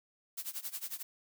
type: noise with tremolo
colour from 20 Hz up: blue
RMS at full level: -38 dBFS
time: 0.37-1.03 s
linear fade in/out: 10 ms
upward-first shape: sine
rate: 11 Hz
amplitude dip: 90%
effects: none